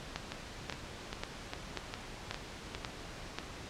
two click trains, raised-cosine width 0.2 ms, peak -20 / -18 dBFS, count 7 / 7, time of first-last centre 0.32-2.749 / 0.16-3.386 s, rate 2.47 / 1.86 Hz, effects pink hiss -46 dBFS RMS until 3.69 s + low-pass 6000 Hz 12 dB/octave

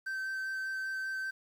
triangle tone with vibrato, 1549 Hz, G6, 21 cents flat, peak -32 dBFS, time 0.06-1.31 s, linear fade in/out 10 ms, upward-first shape sine, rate 5.1 Hz, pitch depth 9 cents each way, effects 10-bit

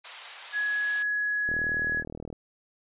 white high-pass noise, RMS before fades -38 dBFS, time 0.04-1.03 s, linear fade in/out 10 ms, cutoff 660 Hz, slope 24 dB/octave
sine tone, 1680 Hz, G#6, 19 cents sharp, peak -25 dBFS, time 0.52-2.04 s, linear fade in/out 50 ms
click train, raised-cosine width 2 ms, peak -25 dBFS, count 34, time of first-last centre 1.49-2.328 s, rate 39.4 Hz
effects resampled to 8000 Hz

